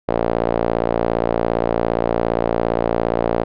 sawtooth tone with band-pass filter, 57.4 Hz, A#1, 26 cents flat, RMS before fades -19 dBFS, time 0.08-3.44 s, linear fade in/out 10 ms, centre 570 Hz, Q 1.8, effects resampled to 11025 Hz

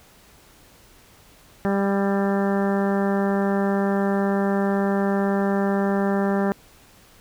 harmonic tone with a mistuned harmonic, 198 Hz, G3, 18 cents sharp, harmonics 1 / 2 / 3 / 4 / 5 / 6 / 7 / 8 / 9, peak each -21 / -25 / -28 / -30 / -35 / -37 / -37 / -37 / -37 dBFS, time 1.65-6.52 s, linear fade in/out 0 ms, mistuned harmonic 7, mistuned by -28 cents, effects pink hiss -52 dBFS RMS until 7.2 s

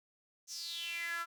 sawtooth tone with high-pass filter sweep, 338.5 Hz, E4, 46 cents sharp, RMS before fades -40 dBFS, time 0.47-1.26 s, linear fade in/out 50 ms, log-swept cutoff 6200 to 1300 Hz, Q 6.8, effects none

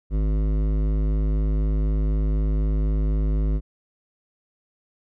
sine tone with hard clipping, 52 Hz, G#1, 3 cents sharp, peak -21 dBFS, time 0.1-3.61 s, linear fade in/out 50 ms, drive 14 dB, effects none

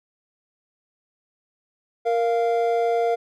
triangle tone pair together, 466.2 / 694.5 Hz, A#4 / F5, 0 / -10 cents, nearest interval perfect fifth, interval 690 cents, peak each -19 / -20 dBFS, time 2.05-3.16 s, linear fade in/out 20 ms, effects none

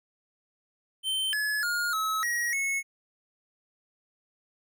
square tone with pitch steps, 3099 / 1704 / 1425 / 1290 / 1898 / 2192 Hz, G7 / G#6 / F6 / E6 / A#6 / C#7, -21 / +44 / +34 / -38 / +31 / -20 cents, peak -27 dBFS, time 1.03-2.83 s, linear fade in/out 50 ms, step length 300 ms, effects none

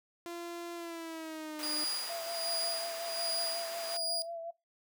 sawtooth tone with pitch glide, 343.2 to 302.2 Hz, F4 to D4, -30 to +50 cents, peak -36 dBFS, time 0.26-1.84 s, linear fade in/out 0 ms, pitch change -220 cents, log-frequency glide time 0.75-1.65 s
pink high-pass noise, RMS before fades -44 dBFS, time 1.59-3.97 s, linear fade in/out 2 ms, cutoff 690 Hz, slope 12 dB/octave
35% pulse tone with tremolo, 4869 Hz, D#8, 38 cents flat, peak -30 dBFS, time 1.63-4.22 s, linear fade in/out 0 ms, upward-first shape sine, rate 1.3 Hz, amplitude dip 80%
sine tone with vibrato, 671 Hz, E5, 31 cents sharp, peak -38 dBFS, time 2.09-4.51 s, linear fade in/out 10 ms, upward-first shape sine, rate 5.5 Hz, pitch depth 26 cents each way
effects noise-tail reverb RT60 0.2 s tail -18 dB re dry

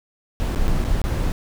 brown noise with dropouts, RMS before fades -20 dBFS, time 0.4-1.32 s, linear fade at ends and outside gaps 0 ms, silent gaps 0.548-0.559 / 0.673-0.68 / 0.842-0.849 / 1.016-1.04 s, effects none

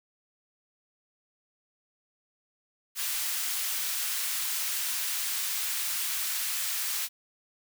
white high-pass noise, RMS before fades -31 dBFS, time 2.95-7.09 s, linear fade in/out 50 ms, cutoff 1400 Hz, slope 12 dB/octave, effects none

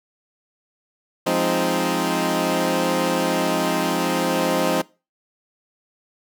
15% pulse chord, F minor seventh, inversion none, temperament equal, 174.61 / 207.7 / 261.6 / 311.1 Hz, F3 / Ab3 / C4 / Eb4, 0 / 0 / 0 / 0 cents, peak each -18 / -21 / -18 / -18 dBFS, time 1.26-4.82 s, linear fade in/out 10 ms, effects noise-tail reverb RT60 0.3 s tail -22 dB re dry

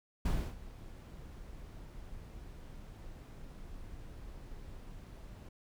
brown noise with ADSR envelope, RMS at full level -30 dBFS, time 0.25-5.49 s, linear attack 6 ms, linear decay 290 ms, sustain -18 dB, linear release 5 ms, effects none

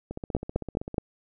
two click trains, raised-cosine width 2 ms, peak -11 / -21 dBFS, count 4 / 14, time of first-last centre 0.35-0.982 / 0.11-0.943 s, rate 4.75 / 15.6 Hz, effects none

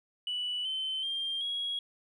sine tone with pitch steps, 2960 / 3073 / 3191 / 3313 Hz, F#7 / G7 / G7 / G#7, 0 / -35 / +30 / -5 cents, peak -30 dBFS, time 0.27-1.79 s, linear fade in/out 2 ms, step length 380 ms, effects tanh soft clip ceiling -27 dBFS

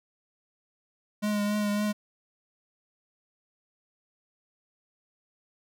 square tone with vibrato, 207.7 Hz, G#3, in tune, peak -26 dBFS, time 1.22-1.93 s, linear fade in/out 20 ms, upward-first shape triangle, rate 3.6 Hz, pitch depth 27 cents each way, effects none

